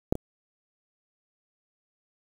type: clicks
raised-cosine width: 2 ms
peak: -8 / -19 dBFS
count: 2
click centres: 0.125 / 0.154 s
effects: 7-bit